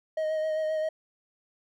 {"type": "tone with vibrato", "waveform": "triangle", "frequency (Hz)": 626, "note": "D#5", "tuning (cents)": 10, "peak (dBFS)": -24, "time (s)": [0.17, 0.89], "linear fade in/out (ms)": 5, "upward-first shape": "sine", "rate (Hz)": 7.6, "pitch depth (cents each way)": 20, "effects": []}